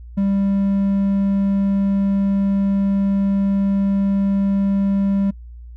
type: tone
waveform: triangle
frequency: 197.3 Hz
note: G3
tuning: 11 cents sharp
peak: -13 dBFS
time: 0.17-5.31 s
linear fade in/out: 10 ms
effects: noise-tail reverb RT60 0.1 s tail -24 dB re dry + added 59 Hz sine -34 dBFS peak until 5.76 s